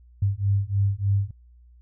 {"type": "beating tone pair", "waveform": "sine", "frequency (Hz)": [98, 101.3], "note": ["G2", "G#2"], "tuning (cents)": [0, -43], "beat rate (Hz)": 3.3, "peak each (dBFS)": -23, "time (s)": [0.22, 1.31], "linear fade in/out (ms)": 5, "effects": ["added 60 Hz sine -49 dBFS peak until 1.81 s"]}